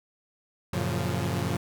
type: chord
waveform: sawtooth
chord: Gb major seventh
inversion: none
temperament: equal with one note detuned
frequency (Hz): 92.5 / 114.14 / 138.59 / 174.61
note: Gb2 / Bb2 / Db3 / F3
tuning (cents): 0 / -36 / 0 / 0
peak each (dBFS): -28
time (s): 0.73-1.57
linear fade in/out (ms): 5
effects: none